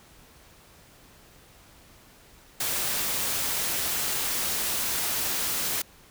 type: noise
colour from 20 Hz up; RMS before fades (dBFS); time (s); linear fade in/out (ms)
white; -28; 2.6-5.82; 5
effects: pink hiss -54 dBFS RMS until 6.1 s